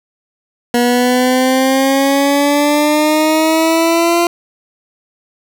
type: exponential sweep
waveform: 20% pulse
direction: up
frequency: 240 to 345.3 Hz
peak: -5 dBFS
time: 0.74-4.27 s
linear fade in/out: 2 ms
effects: none